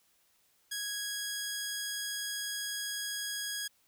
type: tone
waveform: 10% pulse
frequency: 1656 Hz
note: G#6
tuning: 5 cents flat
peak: -26 dBFS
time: 0.71-3.68 s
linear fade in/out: 10 ms
effects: white hiss -70 dBFS RMS until 3.87 s